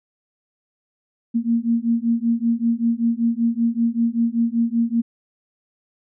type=beating tone pair; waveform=sine; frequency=229.7 / 234.9 Hz; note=A#3 / A#3; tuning=-25 / +13 cents; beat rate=5.2 Hz; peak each=-20 dBFS; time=1.34-5.02 s; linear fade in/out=20 ms; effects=none